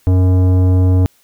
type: tone with tanh clipping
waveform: sine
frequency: 92.1 Hz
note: F#2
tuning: 7 cents flat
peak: -10 dBFS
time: 0.07-1.06 s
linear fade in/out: 0 ms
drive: 14 dB
effects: white hiss -54 dBFS RMS until 1.23 s